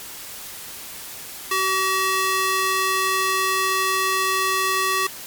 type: tone with high-pass filter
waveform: square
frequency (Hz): 380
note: F#4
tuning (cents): +46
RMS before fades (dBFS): -21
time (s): 1.51-5.07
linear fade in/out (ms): 5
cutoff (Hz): 980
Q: 0.9
effects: white hiss -36 dBFS RMS until 5.26 s + MP3 96 kbps